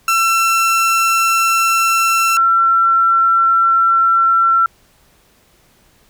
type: tone pair in turn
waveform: 30% pulse / sine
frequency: 1345 / 1351.9 Hz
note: E6 / E6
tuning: +34 / +43 cents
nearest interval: unison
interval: 9 cents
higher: second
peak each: -9 dBFS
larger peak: neither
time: 0.08-2.37 / 2.37-4.66 s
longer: neither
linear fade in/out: 2 ms
effects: pink hiss -53 dBFS RMS until 6.09 s